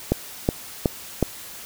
click train, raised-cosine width 2 ms, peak -4 dBFS, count 4, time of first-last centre 0.12-1.227 s, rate 2.71 Hz, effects white hiss -39 dBFS RMS until 1.65 s

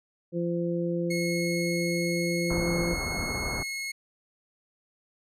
harmonic tone, 171.7 Hz, F3, 29 cents flat, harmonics 1 / 2 / 3, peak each -29 / -30 / -32 dBFS, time 0.32-2.97 s, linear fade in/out 50 ms
sawtooth tone, 2171 Hz, C#7, 37 cents flat, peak -28 dBFS, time 1.1-3.92 s, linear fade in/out 10 ms
pink low-pass noise, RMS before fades -33 dBFS, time 2.5-3.63 s, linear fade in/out 5 ms, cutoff 1500 Hz, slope 48 dB/octave
effects low-pass 12000 Hz 12 dB/octave

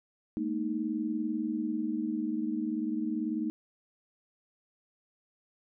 sine chord, Ab suspended second, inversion none, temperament equal with one note detuned, 212.8 / 233.1 / 311.1 Hz, Ab3 / Bb3 / Eb4, +42 / 0 / 0 cents, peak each -36 / -34 / -32 dBFS, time 0.37-3.5 s, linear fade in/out 0 ms, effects none

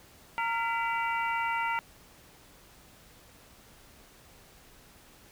harmonic tone with a mistuned harmonic, 461.9 Hz, A#4, 16 cents flat, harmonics 2 / 3 / 4 / 5 / 6, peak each -30 / -34 / -36 / -38 / -40 dBFS, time 0.38-1.79 s, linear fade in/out 0 ms, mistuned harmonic 4, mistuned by +140 cents, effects pink hiss -56 dBFS RMS until 5.31 s

